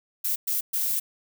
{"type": "noise bursts at uneven times", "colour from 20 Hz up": "violet", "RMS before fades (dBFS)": -26, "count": 3, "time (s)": [[0.24, 0.36], [0.47, 0.61], [0.73, 1]], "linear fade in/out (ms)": 10, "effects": []}